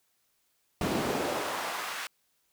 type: noise with high-pass filter sweep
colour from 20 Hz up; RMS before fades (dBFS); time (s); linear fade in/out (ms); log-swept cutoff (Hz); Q
brown; -32; 0.81-2.07; 2; 200 to 1700; 1.1
effects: white hiss -73 dBFS RMS until 2.52 s